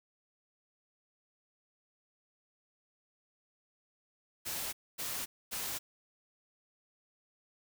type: noise bursts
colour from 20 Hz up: white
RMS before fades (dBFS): -38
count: 3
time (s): 4.45-5.79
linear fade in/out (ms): 20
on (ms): 280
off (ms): 250
effects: none